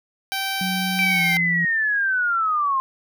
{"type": "tone", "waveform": "10% pulse", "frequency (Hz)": 777, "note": "G5", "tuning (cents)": -16, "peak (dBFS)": -15, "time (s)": [0.32, 1.37], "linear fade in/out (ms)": 0}
{"type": "tone with pitch glide", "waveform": "sine", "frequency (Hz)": [185.4, 171.99], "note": ["F#3", "F3"], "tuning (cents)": [4, -26], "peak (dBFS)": -24, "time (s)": [0.61, 1.65], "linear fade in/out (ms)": 2, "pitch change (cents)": -130, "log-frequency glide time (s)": [1.12, 1.22]}
{"type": "linear sweep", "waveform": "sine", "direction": "down", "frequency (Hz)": [2345, 1046.5], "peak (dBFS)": -18, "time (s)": [0.99, 2.8], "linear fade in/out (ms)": 0}
{"effects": []}